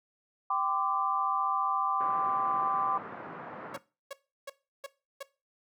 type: chord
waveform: sine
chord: G suspended fourth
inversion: none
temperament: equal with one note detuned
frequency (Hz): 784 / 1020.2 / 1174.7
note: G5 / C6 / D6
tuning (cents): 0 / -44 / 0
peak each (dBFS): -33 / -32 / -29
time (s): 0.5-2.98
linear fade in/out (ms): 5
type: band-pass noise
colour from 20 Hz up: white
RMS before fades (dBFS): -43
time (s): 2-3.78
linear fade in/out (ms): 5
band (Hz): 130 to 1400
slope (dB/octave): 24
type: tone bursts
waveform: sawtooth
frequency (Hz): 554.4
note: C#5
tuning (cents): 0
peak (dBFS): -33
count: 5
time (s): 3.74-5.23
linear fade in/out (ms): 5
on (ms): 26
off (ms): 340
effects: noise-tail reverb RT60 0.3 s tail -18 dB re dry